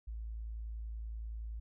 sine tone, 55.3 Hz, A1, 9 cents sharp, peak -39 dBFS, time 0.07-1.6 s, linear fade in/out 10 ms, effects none

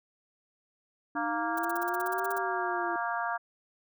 harmonic tone, 233.1 Hz, A#3, in tune, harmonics 3 / 4 / 5 / 6 / 7, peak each -34 / -35 / -36 / -37 / -37 dBFS, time 1.15-3.38 s, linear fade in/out 20 ms
sine exponential two-way sweep, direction up then down, 295.6 to 392 to 339.4 Hz, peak -35 dBFS, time 1.15-2.96 s, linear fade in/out 2 ms, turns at 2.32 s
violet noise bursts, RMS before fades -39 dBFS, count 14, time 1.57-2.383 s, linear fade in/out 5 ms, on 20 ms, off 41 ms
effects none

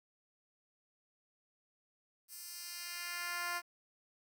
10% pulse tone with high-pass filter sweep, 349.2 Hz, F4, in tune, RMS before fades -42 dBFS, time 2.28-3.62 s, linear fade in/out 50 ms, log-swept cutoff 8900 to 830 Hz, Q 0.83, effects 11-bit

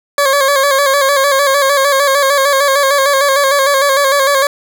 20% pulse tone with vibrato, 554.4 Hz, C#5, in tune, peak -4 dBFS, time 0.18-4.47 s, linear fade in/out 2 ms, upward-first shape square, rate 6.6 Hz, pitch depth 50 cents each way, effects none

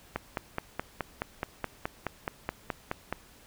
click train, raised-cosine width 0.5 ms, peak -15 dBFS, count 15, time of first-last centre 0.16-3.126 s, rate 4.72 Hz, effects pink hiss -56 dBFS RMS until 3.46 s

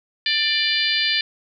harmonic tone, 592 Hz, D5, 14 cents sharp, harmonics 3 / 4 / 5 / 6 / 7 / 8, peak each -25 / -25 / -25 / -25 / -25 / -25 dBFS, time 0.26-1.21 s, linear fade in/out 2 ms, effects none

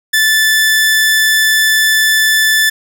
sawtooth tone, 1752 Hz, A6, 8 cents flat, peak -5 dBFS, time 0.13-2.7 s, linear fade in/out 10 ms, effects none

